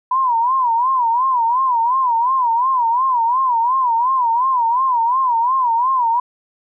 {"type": "tone with vibrato", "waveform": "sine", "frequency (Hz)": 985, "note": "B5", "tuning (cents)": -5, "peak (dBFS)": -13, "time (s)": [0.11, 6.2], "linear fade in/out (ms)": 5, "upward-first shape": "sine", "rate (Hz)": 2.8, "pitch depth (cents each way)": 140, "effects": []}